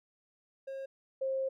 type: tone pair in turn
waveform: triangle / sine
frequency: 539 / 532.5 Hz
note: C#5 / C5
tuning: -49 / +30 cents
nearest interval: unison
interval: 21 cents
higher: first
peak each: -36 / -30 dBFS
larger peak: second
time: 0.67-0.86 / 1.21-1.49 s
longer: second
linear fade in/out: 10 ms
effects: none